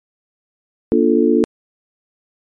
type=chord; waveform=sine; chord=Bb major seventh; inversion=none; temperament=equal with one note detuned; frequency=237.8 / 293.7 / 349.2 / 440 Hz; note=Bb3 / D4 / F4 / A4; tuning=+35 / 0 / 0 / 0 cents; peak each=-16 dBFS; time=0.92-1.44 s; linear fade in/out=0 ms; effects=MP3 48 kbps